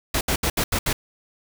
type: noise bursts at uneven times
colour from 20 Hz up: pink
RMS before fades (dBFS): -22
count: 6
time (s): 0.14-0.21 / 0.28-0.36 / 0.43-0.5 / 0.57-0.64 / 0.72-0.79 / 0.86-0.93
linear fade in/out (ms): 5
effects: none